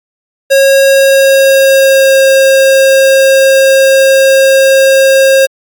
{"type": "tone with pitch glide", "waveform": "square", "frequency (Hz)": [545, 537.2], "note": ["C#5", "C5"], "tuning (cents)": [-29, 46], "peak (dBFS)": -4, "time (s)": [0.5, 5.47], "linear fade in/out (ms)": 20, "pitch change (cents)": -25, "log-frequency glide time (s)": [0.84, 2.23], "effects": ["AAC 64 kbps"]}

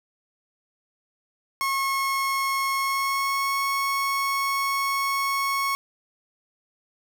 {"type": "tone with pitch glide", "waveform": "30% pulse", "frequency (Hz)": [1089, 1101.7], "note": ["C#6", "C#6"], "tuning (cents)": [-31, -11], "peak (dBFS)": -20, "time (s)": [1.61, 5.75], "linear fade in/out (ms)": 0, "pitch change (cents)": 20, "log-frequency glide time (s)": [2.75, 3.59], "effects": []}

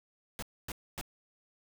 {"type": "noise bursts", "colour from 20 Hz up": "pink", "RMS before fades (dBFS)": -39, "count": 3, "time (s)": [0.39, 1.012], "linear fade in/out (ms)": 0, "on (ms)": 34, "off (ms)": 260, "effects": []}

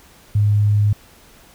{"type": "tone", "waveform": "sine", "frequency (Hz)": 103.83, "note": "G#2", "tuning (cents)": 0, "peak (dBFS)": -12, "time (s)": [0.35, 0.93], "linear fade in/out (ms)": 5, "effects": ["pink hiss -48 dBFS RMS until 1.54 s"]}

